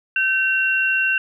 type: tone pair together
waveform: sine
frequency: 1541.9 / 2737 Hz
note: G6 / F7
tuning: -29 / -36 cents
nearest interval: minor seventh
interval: 993 cents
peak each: -19 dBFS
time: 0.16-1.18 s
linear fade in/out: 2 ms
effects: none